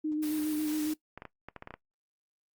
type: tone with vibrato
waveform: sine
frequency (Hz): 305.4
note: D#4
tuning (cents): -32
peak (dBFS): -28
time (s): 0.04-0.94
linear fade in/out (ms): 10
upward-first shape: square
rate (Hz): 7.3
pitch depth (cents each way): 18
type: noise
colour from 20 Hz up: white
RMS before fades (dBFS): -42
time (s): 0.22-0.94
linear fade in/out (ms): 10
type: clicks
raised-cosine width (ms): 0.5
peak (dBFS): -27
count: 9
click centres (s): 1.176 / 1.221 / 1.253 / 1.486 / 1.563 / 1.624 / 1.674 / 1.707 / 1.74
effects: noise-tail reverb RT60 0.1 s tail -19 dB re dry + Opus 32 kbps